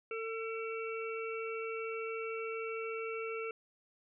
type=harmonic tone with a mistuned harmonic; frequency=448.9 Hz; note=A4; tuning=35 cents sharp; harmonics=1 / 3 / 5 / 6; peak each=-38 / -44 / -46 / -46 dBFS; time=0.11-3.51 s; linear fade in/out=2 ms; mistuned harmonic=5; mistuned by=+20 cents; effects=none